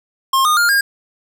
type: tone with pitch steps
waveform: square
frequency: 1068 / 1226.8 / 1409.2 / 1618.8 Hz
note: C6 / D#6 / F6 / G#6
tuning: +35 / -25 / +15 / -45 cents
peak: -12 dBFS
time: 0.33-0.81 s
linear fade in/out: 5 ms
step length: 120 ms
effects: none